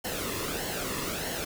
pink noise with flanger, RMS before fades -33 dBFS, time 0.04-1.45 s, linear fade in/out 10 ms, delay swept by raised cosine 0.82 to 1.33 ms, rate 1.6 Hz, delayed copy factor -0.6, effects none

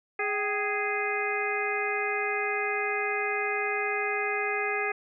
harmonic tone with a mistuned harmonic, 414.7 Hz, G#4, 3 cents flat, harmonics 1 / 2 / 3 / 4 / 5 / 6, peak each -32 / -34 / -36 / -34 / -32 / -34 dBFS, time 0.19-4.92 s, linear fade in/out 5 ms, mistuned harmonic 2, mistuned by -110 cents, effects none

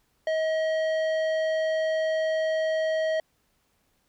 triangle tone with tanh clipping, 635 Hz, D#5, 35 cents sharp, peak -25 dBFS, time 0.27-3.2 s, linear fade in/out 2 ms, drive 16 dB, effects pink hiss -70 dBFS RMS until 4.08 s

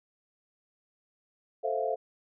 sine chord, F major seventh, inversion first, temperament equal, 440 / 523.3 / 659.3 / 698.5 Hz, A4 / C5 / E5 / F5, 0 / 0 / 0 / 0 cents, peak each -33 dBFS, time 1.63-1.96 s, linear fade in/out 20 ms, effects none

